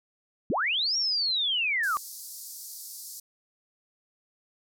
sine linear two-way sweep, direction up then down, 136.8 to 5650 to 1114 Hz, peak -24 dBFS, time 0.5-1.97 s, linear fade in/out 0 ms, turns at 0.97 s
white band-pass noise, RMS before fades -42 dBFS, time 1.83-3.2 s, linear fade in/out 5 ms, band 4500 to 15000 Hz, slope 48 dB/octave
effects none

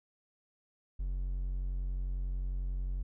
triangle tone, 45.58 Hz, F#1, 25 cents flat, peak -30 dBFS, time 0.99-3.03 s, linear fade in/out 10 ms, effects none

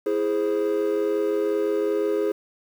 triangle chord, E augmented, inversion none, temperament equal, 329.6 / 415.3 / 523.3 Hz, E4 / G#4 / B#4, 0 / 0 / 0 cents, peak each -25 / -20 / -26 dBFS, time 0.06-2.32 s, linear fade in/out 5 ms, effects tanh soft clip ceiling -12 dBFS + 8-bit

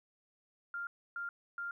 sine tone bursts, 1396.9 Hz, F6, in tune, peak -37 dBFS, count 3, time 0.74-1.71 s, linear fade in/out 2 ms, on 130 ms, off 290 ms, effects 13-bit

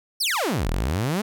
sawtooth exponential two-way sweep, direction down then up, 5750 to 36.53 to 225.1 Hz, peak -18 dBFS, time 0.2-1.22 s, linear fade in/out 10 ms, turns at 0.69 s, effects none

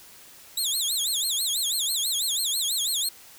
20% pulse tone with vibrato, 3731 Hz, A#7, 1 cent sharp, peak -18 dBFS, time 0.57-3.09 s, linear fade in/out 5 ms, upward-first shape sine, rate 6.1 Hz, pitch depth 240 cents each way, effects white hiss -49 dBFS RMS until 3.38 s

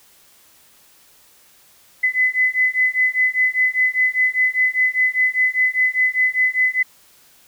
sine beating tone pair, 2014 / 2019 Hz, B6 / B6, +33 / +38 cents, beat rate 5 Hz, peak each -18 dBFS, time 2.03-6.83 s, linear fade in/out 10 ms, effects white hiss -52 dBFS RMS until 7.47 s

